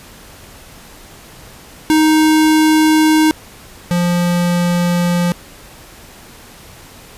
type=tone pair in turn; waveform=square; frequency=311.8 / 174.99 Hz; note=D#4 / F3; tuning=+4 / +4 cents; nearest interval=minor seventh; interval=1000 cents; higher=first; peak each=-9 / -13 dBFS; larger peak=first; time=1.9-3.31 / 3.91-5.32 s; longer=neither; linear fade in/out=0 ms; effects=pink hiss -39 dBFS RMS until 7.17 s + resampled to 32000 Hz